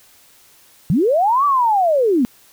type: linear two-way sweep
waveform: sine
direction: up then down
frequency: 135.3 to 1174.7 to 224.3 Hz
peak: -12 dBFS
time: 0.9-2.25 s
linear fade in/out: 0 ms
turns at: 1.45 s
effects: white hiss -50 dBFS RMS until 2.52 s